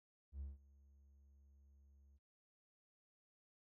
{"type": "tone with ADSR envelope", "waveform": "triangle", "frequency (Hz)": 69.4, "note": "C#2", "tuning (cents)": 3, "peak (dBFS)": -40, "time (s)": [0.32, 2.19], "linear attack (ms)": 86, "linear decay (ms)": 170, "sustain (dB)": -23, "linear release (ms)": 30, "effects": ["tanh soft clip ceiling -39 dBFS"]}